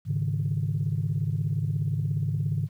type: chord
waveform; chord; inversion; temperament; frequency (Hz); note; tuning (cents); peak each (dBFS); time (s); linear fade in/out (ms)
sine; Ab suspended fourth; none; equal with one note detuned; 104.19 / 138.59 / 155.56; Ab2 / Db3 / Eb3; +6 / 0 / 0; -28; 0.05-2.69; 50
effects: tanh soft clip ceiling -17 dBFS + 10-bit